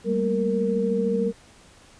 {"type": "tone cluster", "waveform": "sine", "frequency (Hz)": [194, 220.1, 233.7, 464.1], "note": ["G3", "A3", "A#3", "A#4"], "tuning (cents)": [-18, 1, 5, -8], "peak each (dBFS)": [-25, -31, -31, -23], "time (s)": [0.04, 1.33], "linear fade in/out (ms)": 50, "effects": ["pink hiss -52 dBFS RMS until 1.99 s", "resampled to 22050 Hz"]}